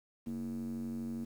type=tone with band-pass filter; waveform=square; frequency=46.25 Hz; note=F#1; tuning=in tune; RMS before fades=-39 dBFS; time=0.26-1.25 s; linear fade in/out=10 ms; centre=250 Hz; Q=8; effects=10-bit